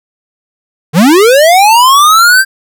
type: linear sweep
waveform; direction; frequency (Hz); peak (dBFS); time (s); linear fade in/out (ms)
square; up; 137.7 to 1593; -3; 0.93-2.45; 50
effects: none